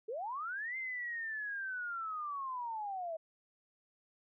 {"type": "linear two-way sweep", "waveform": "sine", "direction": "up then down", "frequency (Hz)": [408.5, 2100, 630], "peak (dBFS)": -37, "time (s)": [0.08, 3.17], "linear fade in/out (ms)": 10, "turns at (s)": 0.77, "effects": []}